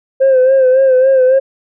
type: tone with vibrato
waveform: sine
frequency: 523.3 Hz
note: C5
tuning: in tune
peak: -4 dBFS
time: 0.2-1.4 s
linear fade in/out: 20 ms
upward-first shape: sine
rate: 3.6 Hz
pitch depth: 52 cents each way
effects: tanh soft clip ceiling -4 dBFS